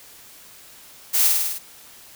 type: noise with echo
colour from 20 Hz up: blue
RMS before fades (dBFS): -19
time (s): 1.13-1.29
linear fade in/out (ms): 20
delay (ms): 50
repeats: 6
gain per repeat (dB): -2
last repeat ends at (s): 1.59
effects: white hiss -46 dBFS RMS until 2.15 s